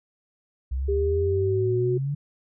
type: exponential sweep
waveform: sine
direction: up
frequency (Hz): 63 to 146.83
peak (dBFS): -24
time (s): 0.71-2.15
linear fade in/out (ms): 10
type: tone with pitch glide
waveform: sine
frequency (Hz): 399.7 to 366.5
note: G4 to F#4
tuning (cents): +34 to -16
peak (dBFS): -22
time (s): 0.88-1.98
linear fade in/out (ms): 10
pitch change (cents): -150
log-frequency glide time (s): 1.21-1.77
effects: none